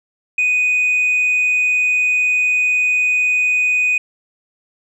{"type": "tone", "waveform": "sine", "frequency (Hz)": 2489, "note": "D#7", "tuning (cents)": 0, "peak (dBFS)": -11, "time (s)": [0.38, 3.98], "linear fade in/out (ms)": 5, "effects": ["tanh soft clip ceiling -11 dBFS"]}